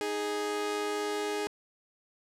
sawtooth tone pair together, 311.3 / 415.3 Hz, D#4 / G#4, +1 / 0 cents, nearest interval perfect fourth, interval 499 cents, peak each -34 / -27 dBFS, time 0.01-1.47 s, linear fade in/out 0 ms, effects low-pass 10000 Hz 12 dB/octave + 11-bit

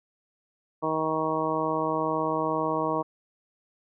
harmonic tone, 157.9 Hz, D#3, 26 cents sharp, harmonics 1 / 2 / 3 / 4 / 5 / 6 / 7, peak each -37 / -31 / -31 / -31 / -36 / -31 / -31 dBFS, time 0.82-3.03 s, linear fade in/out 20 ms, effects none

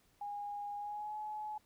sine tone with pitch glide, 819 to 850.3 Hz, G#5 to G#5, -24 to +41 cents, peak -39 dBFS, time 0.21-1.58 s, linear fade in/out 5 ms, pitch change +65 cents, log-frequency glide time 0.77-1.16 s, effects pink hiss -71 dBFS RMS until 1.65 s

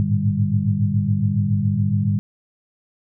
sine tone cluster, 101.4 / 108.5 / 115.8 / 150.8 / 198.5 Hz, G#2 / A2 / A#2 / D3 / G3, -41 / -24 / -11 / +46 / +22 cents, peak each -22 / -22 / -27 / -24 / -22 dBFS, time 0-2.19 s, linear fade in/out 0 ms, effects none

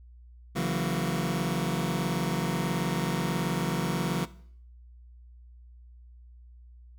sawtooth chord, F# dominant seventh, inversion second, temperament just, 138.75 / 166.5 / 185 / 231.2 Hz, C#3 / E3 / F#3 / A#3, +2 / +18 / 0 / -14 cents, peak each -29 / -27 / -27 / -31 dBFS, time 0.55-4.26 s, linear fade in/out 20 ms, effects noise-tail reverb RT60 0.6 s tail -18 dB re dry + added 60 Hz sine -48 dBFS peak until 6.98 s

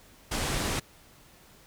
pink low-pass noise, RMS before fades -30 dBFS, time 0.31-0.8 s, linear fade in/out 10 ms, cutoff 11000 Hz, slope 24 dB/octave, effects pink hiss -56 dBFS RMS until 1.66 s

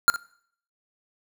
square tone with echo, 1396.9 Hz, F6, in tune, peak -13 dBFS, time 0.08-0.1 s, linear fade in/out 0 ms, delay 60 ms, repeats 1, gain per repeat -15 dB, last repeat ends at 0.16 s, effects noise-tail reverb RT60 0.6 s tail -23 dB re dry

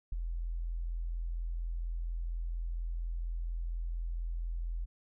sine tone with ADSR envelope, 42.13 Hz, E1, 38 cents sharp, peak -29 dBFS, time 0.12-4.86 s, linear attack 6 ms, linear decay 9 ms, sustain -4 dB, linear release 23 ms, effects none

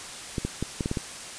clicks, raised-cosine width 3 ms, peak -14 dBFS, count 7, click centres 0.382 / 0.45 / 0.626 / 0.808 / 0.859 / 0.914 / 0.972 s, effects white hiss -39 dBFS RMS until 1.38 s + resampled to 22050 Hz

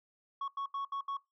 sine tone bursts at uneven times, 1108.7 Hz, C#6, in tune, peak -31 dBFS, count 5, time 0.41-0.48 / 0.57-0.66 / 0.74-0.85 / 0.92-1.01 / 1.08-1.17 s, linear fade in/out 5 ms, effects noise-tail reverb RT60 0.2 s tail -22 dB re dry + tanh soft clip ceiling -33 dBFS

